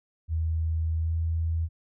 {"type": "tone with pitch glide", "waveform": "sine", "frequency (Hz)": [80.7, 81.92], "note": ["E2", "E2"], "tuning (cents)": [-36, -10], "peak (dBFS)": -24, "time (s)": [0.28, 1.69], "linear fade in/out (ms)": 50, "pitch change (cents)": 26, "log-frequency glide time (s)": [1, 1.13], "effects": []}